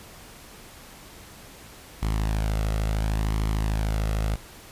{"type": "tone with flanger", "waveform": "sawtooth", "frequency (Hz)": 53.3, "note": "G#1", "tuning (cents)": 46, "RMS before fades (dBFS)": -25, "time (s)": [2.02, 4.36], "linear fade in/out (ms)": 10, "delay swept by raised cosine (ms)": [0.95, 1.53], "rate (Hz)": 0.71, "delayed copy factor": 0.5, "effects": ["pink hiss -46 dBFS RMS until 4.71 s", "resampled to 32000 Hz"]}